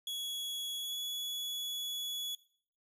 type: tone with pitch glide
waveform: 40% pulse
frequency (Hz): 3357 to 3390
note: G#7 to G#7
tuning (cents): +18 to +35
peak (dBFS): -35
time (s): 0.07-2.35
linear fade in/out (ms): 2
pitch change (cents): +17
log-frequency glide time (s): 0.76-0.98
effects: noise-tail reverb RT60 0.5 s tail -17 dB re dry